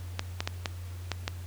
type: clicks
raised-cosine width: 0.2 ms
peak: -12 dBFS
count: 6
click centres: 0.194 / 0.405 / 0.475 / 0.658 / 1.117 / 1.279 s
effects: added 89 Hz sine -37 dBFS peak until 1.46 s + pink hiss -52 dBFS RMS until 1.46 s